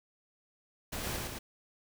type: noise with echo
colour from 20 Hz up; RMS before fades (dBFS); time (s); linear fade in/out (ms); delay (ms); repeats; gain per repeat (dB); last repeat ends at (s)
pink; -38; 0.92-1.17; 10; 110; 2; -2; 1.39
effects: none